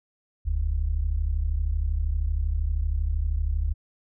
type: tone pair together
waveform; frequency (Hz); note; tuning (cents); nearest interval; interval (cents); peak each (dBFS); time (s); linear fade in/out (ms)
sine; 41.84 / 74.6; E1 / D2; +27 / +28; minor seventh; 1001; -25; 0.45-3.74; 20
effects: none